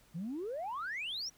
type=exponential sweep; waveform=sine; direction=up; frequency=154.2 to 5920 Hz; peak=-35 dBFS; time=0.14-1.3 s; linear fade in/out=20 ms; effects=tanh soft clip ceiling -33 dBFS + pink hiss -65 dBFS RMS until 1.37 s